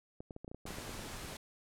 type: clicks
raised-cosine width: 2 ms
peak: -32 dBFS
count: 12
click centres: 0.205 / 0.308 / 0.364 / 0.446 / 0.479 / 0.515 / 0.546 / 0.655 / 0.706 / 0.785 / 0.894 / 0.993 s
type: noise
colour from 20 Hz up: pink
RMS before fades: -45 dBFS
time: 0.66-1.37 s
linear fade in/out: 5 ms
effects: low-pass 12000 Hz 12 dB/octave